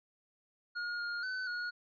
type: tone with pitch steps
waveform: square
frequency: 1431 / 1418 / 1512 / 1445 Hz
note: F6 / F6 / F#6 / F#6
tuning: +42 / +26 / +37 / -41 cents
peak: -36 dBFS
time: 0.75-1.71 s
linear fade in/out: 20 ms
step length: 240 ms
effects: resampled to 11025 Hz